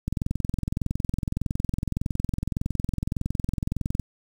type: click train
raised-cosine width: 5 ms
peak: -13 dBFS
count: 86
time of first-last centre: 0.08-3.997 s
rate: 21.7 Hz
effects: 7-bit